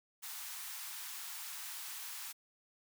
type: high-pass noise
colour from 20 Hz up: white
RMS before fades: -45 dBFS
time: 0.22-2.33 s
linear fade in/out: 20 ms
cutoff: 800 Hz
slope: 48 dB/octave
effects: none